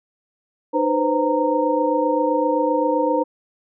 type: tone cluster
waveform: sine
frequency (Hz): 304.3 / 497.3 / 525 / 925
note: D#4 / B4 / C5 / A#5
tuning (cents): -38 / +12 / +6 / -14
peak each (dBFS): -22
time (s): 0.73-3.24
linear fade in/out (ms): 20
effects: none